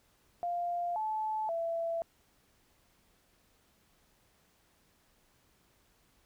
sine tone with pitch steps, 698 / 867 / 668 Hz, F5 / A5 / E5, -1 / -26 / +23 cents, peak -31 dBFS, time 0.43-2.02 s, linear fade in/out 0 ms, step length 530 ms, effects pink hiss -69 dBFS RMS until 6.25 s

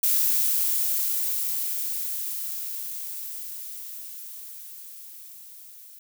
violet noise with level ramp, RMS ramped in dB -21 to -47 dBFS, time 0.03-5.99 s, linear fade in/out 5 ms, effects none

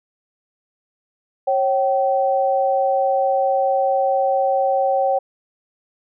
sine tone pair together, 545 / 769.5 Hz, C#5 / G5, -29 / -32 cents, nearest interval tritone, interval 597 cents, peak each -18 dBFS, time 1.47-5.19 s, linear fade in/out 10 ms, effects none

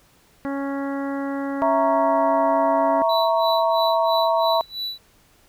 harmonic tone, 277.2 Hz, C#4, in tune, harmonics 1 / 2 / 3 / 4 / 5 / 6 / 7, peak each -25 / -31 / -35 / -37 / -39 / -41 / -42 dBFS, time 0.45-3.02 s, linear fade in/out 0 ms
sine chord, A# diminished, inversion second, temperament equal, 659.3 / 932.3 / 1108.7 Hz, E5 / A#5 / C#6, 0 / 0 / 0 cents, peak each -19 / -21 / -25 dBFS, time 1.62-4.61 s, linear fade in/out 0 ms
triangle tone with tremolo, 3951 Hz, B7, in tune, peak -23 dBFS, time 3.09-4.98 s, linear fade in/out 5 ms, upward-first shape sine, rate 3 Hz, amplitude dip 95%
effects pink hiss -57 dBFS RMS until 5.48 s

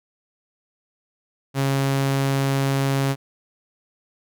sawtooth tone, 136.8 Hz, C#3, 23 cents flat, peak -15 dBFS, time 1.54-3.16 s, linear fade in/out 50 ms, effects none

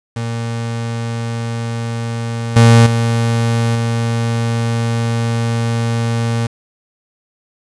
35% pulse tone with level steps, 115.9 Hz, A#2, 10 cents flat, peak -17 / -3 / -11 / -13 dBFS, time 0.16-6.47 s, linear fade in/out 5 ms, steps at 2.56 / 2.86 / 3.75 s, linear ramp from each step 5 ms, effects resampled to 22050 Hz + 7-bit

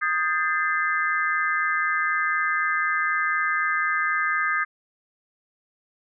sine tone cluster, 1238 / 1597 / 1761 / 2064 Hz, D#6 / G6 / A6 / C7, -9 / +32 / +1 / -24 cents, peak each -25 / -25 / -29 / -29 dBFS, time 0.01-4.65 s, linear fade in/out 20 ms, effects none

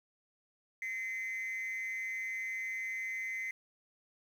sine tone with amplitude modulation, 2060 Hz, C7, 28 cents flat, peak -30 dBFS, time 0.82-3.51 s, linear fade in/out 2 ms, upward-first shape sine, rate 206 Hz, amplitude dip 80%, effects tanh soft clip ceiling -32 dBFS + 10-bit

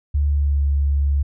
sine tone with pitch glide, 72.3 to 70.69 Hz, D2 to C#2, -27 to +34 cents, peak -15 dBFS, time 0.14-1.23 s, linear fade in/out 10 ms, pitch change -39 cents, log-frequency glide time 0.29-0.62 s, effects none

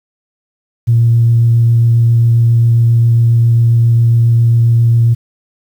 sine tone with vibrato, 116.54 Hz, A#2, in tune, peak -5 dBFS, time 0.87-5.15 s, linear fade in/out 20 ms, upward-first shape triangle, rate 7.4 Hz, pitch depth 9 cents each way, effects tanh soft clip ceiling -1 dBFS + 7-bit

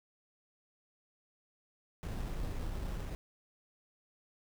brown noise with sample-and-hold, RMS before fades -38 dBFS, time 2.03-3.15 s, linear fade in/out 0 ms, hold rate 4410 Hz, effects none

